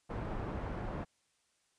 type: low-pass noise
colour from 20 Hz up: pink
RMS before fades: -39 dBFS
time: 0.09-1.05 s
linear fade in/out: 20 ms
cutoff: 1100 Hz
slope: 12 dB/octave
effects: white hiss -75 dBFS RMS until 1.78 s + resampled to 22050 Hz